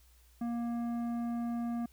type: tone with tanh clipping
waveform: sine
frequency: 235.7 Hz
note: A#3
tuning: 19 cents sharp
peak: -34 dBFS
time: 0.41-1.86 s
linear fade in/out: 5 ms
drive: 11 dB
effects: added 60 Hz sine -60 dBFS peak until 1.92 s + white hiss -67 dBFS RMS until 1.92 s